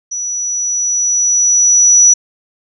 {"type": "tone with level ramp", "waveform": "sine", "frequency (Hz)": 5890, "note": "F#8", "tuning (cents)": -9, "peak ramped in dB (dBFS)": [-18, -3], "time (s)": [0.11, 2.14], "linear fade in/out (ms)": 10, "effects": []}